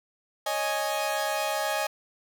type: chord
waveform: sawtooth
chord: C# suspended second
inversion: none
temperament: equal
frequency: 554.4 / 622.3 / 830.6 Hz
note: C#5 / D#5 / G#5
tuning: 0 / 0 / 0 cents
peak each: -30 / -26 / -26 dBFS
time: 0.46-1.87 s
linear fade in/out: 5 ms
effects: none